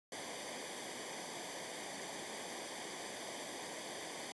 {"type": "noise with comb filter", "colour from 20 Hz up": "pink", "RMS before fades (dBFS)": -45, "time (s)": [0.12, 4.32], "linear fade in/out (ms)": 2, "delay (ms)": 0.74, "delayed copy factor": -0.7, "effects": ["high-pass 200 Hz 12 dB/octave", "resampled to 24000 Hz"]}